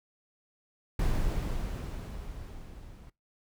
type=noise with level ramp; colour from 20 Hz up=brown; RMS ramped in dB=-27 to -49 dBFS; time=0.99-3.1 s; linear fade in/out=5 ms; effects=noise-tail reverb RT60 0.2 s tail -22 dB re dry